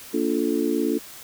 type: chord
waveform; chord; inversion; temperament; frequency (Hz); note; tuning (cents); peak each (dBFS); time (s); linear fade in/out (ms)
sine; Bb major seventh; none; just; 233.1 / 291.4 / 349.6 / 437; Bb3 / D4 / F4 / A4; 0 / -13 / +2 / -12; -27 / -24 / -26 / -27; 0.13-0.99; 20
effects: white hiss -42 dBFS RMS until 1.23 s